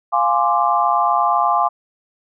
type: chord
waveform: sine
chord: D half-diminished seventh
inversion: first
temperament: equal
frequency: 698.5 / 830.6 / 1046.5 / 1174.7 Hz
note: F5 / Ab5 / C6 / D6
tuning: 0 / 0 / 0 / 0 cents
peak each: -19 dBFS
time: 0.12-1.69 s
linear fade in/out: 20 ms
effects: none